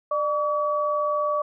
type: tone pair together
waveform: sine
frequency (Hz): 597.6 / 1140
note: D5 / C#6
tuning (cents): +30 / +48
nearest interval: major seventh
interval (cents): 1118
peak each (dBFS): -24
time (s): 0.11-1.42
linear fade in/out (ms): 5
effects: none